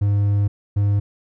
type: tone pair in turn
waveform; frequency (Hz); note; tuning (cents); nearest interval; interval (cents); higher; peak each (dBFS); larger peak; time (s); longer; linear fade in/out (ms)
triangle; 101.6 / 101.6; G#2 / G#2; -38 / -38; unison; 0; neither; -13 / -13; neither; 0.01-0.48 / 0.76-1; first; 10
effects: none